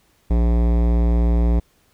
sine tone with hard clipping, 58.27 Hz, A#1, in tune, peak -16 dBFS, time 0.3-1.6 s, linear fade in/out 10 ms, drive 18 dB, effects pink hiss -60 dBFS RMS until 1.93 s

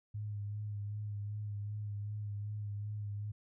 sine tone with vibrato, 103.83 Hz, G#2, in tune, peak -37 dBFS, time 0.14-3.32 s, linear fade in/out 10 ms, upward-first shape sine, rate 2.6 Hz, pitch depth 29 cents each way, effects none

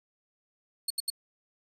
25% pulse tone bursts, 4373 Hz, C#8, 24 cents flat, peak -23 dBFS, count 3, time 0.88-1.102 s, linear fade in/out 5 ms, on 24 ms, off 75 ms, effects none

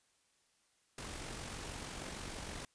pink noise with amplitude modulation, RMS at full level -43 dBFS, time 0.98-2.65 s, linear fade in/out 2 ms, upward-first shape sine, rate 46.4 Hz, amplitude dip 40%, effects white hiss -74 dBFS RMS until 2.74 s + resampled to 22050 Hz

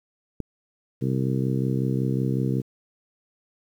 click, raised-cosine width 3 ms, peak -17 dBFS, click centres 0.403 s
harmonic tone, 65.41 Hz, C2, in tune, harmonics 2 / 3 / 4 / 5 / 6 / 7, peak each -24 / -28 / -30 / -32 / -34 / -35 dBFS, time 1.01-2.62 s, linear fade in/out 20 ms
effects 9-bit

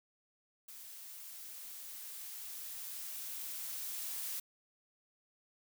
blue noise with level ramp, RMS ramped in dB -51 to -40 dBFS, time 0.68-4.4 s, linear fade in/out 5 ms, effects none

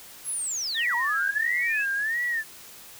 sine linear two-way sweep, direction down then up, 11280 to 905 to 2694 Hz, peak -27 dBFS, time 0.24-1.86 s, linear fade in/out 50 ms, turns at 0.95 s
sine tone with vibrato, 1764 Hz, A6, 4 cents sharp, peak -24 dBFS, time 0.74-2.44 s, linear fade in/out 50 ms, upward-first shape sine, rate 1.5 Hz, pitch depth 170 cents each way
effects white hiss -46 dBFS RMS until 2.99 s

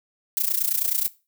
violet noise with amplitude modulation, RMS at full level -20 dBFS, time 0.37-1.08 s, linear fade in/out 0 ms, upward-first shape sine, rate 29.5 Hz, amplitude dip 85%, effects noise-tail reverb RT60 0.3 s tail -19 dB re dry

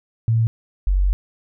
sine tone pair in turn, 113.5 / 46.97 Hz, A#2 / F#1, -46 / +27 cents, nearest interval octave + minor third, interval 1527 cents, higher first, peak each -14 dBFS, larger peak neither, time 0.28-0.47 / 0.87-1.13 s, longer second, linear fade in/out 0 ms, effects none

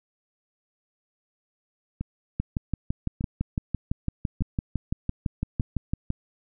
two click trains, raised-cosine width 5 ms, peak -17 / -13 dBFS, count 4 / 23, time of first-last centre 2.01-5.607 / 2.4-6.104 s, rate 0.834 / 5.94 Hz, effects none

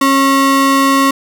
square ring-modulated tone, 409.5 Hz, G#4, 24 cents flat, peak -6 dBFS, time 0.01-1.11 s, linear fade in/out 5 ms, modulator 682 Hz, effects none

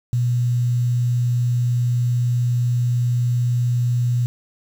sine tone with quantisation, 121.6 Hz, B2, 26 cents flat, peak -16 dBFS, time 0.13-4.26 s, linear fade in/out 0 ms, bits 7, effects none

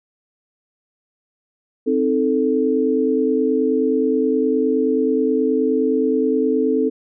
sine chord, A diminished, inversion first, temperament equal, 261.6 / 311.1 / 440 Hz, C4 / Eb4 / A4, 0 / 0 / 0 cents, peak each -19 / -22 / -18 dBFS, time 1.86-6.9 s, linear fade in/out 20 ms, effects none

